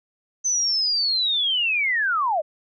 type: linear sweep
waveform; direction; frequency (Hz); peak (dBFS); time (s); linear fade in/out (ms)
sine; down; 6170 to 570; -19; 0.44-2.42; 20
effects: none